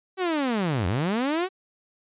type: linear two-way sweep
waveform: sawtooth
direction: down then up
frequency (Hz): 386.4 to 82.41 to 386.4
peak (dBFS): -19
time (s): 0.17-1.49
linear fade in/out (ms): 50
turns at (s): 0.87
effects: resampled to 8000 Hz